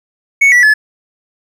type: tone with pitch steps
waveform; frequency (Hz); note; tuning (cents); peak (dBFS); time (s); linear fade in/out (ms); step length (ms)
triangle; 2217 / 1952.4 / 1719.4; C#7 / B6 / A6; 0 / -20 / -40; -3; 0.41-0.74; 10; 110
effects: none